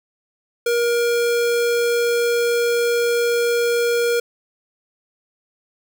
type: tone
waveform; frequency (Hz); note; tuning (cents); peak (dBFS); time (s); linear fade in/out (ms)
square; 473.6; A#4; +27; -17; 0.66-4.2; 5
effects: none